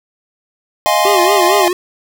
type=chord; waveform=square; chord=F minor seventh; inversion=third; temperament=equal; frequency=622.3 / 698.5 / 830.6 / 1046.5 Hz; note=Eb5 / F5 / Ab5 / C6; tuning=0 / 0 / 0 / 0 cents; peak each=-17 dBFS; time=0.86-1.68 s; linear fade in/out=0 ms
type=tone with vibrato; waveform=square; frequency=377 Hz; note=F#4; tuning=32 cents sharp; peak=-14 dBFS; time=1.05-1.73 s; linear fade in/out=2 ms; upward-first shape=sine; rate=4.4 Hz; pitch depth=140 cents each way
effects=none